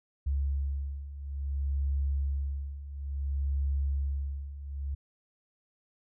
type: beating tone pair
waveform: sine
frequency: 69.1 / 69.68 Hz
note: C#2 / C#2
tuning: -5 / +10 cents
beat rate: 0.58 Hz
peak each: -34 / -30 dBFS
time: 0.26-4.95 s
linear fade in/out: 10 ms
effects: none